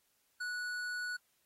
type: tone with hard clipping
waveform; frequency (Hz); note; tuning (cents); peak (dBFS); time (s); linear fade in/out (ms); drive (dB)
sine; 1471; F#6; -11; -38; 0.4-1.17; 10; 11
effects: white hiss -75 dBFS RMS until 1.45 s + AAC 48 kbps